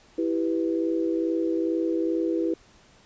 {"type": "chord", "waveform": "sine", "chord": "E minor", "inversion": "none", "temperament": "equal", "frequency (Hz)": [329.6, 392, 493.9], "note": ["E4", "G4", "B4"], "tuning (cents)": [0, 0, 0], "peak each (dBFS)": [-24, -30, -30], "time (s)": [0.18, 2.54], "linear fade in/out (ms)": 5, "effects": ["pink hiss -56 dBFS RMS until 3.05 s", "resampled to 16000 Hz"]}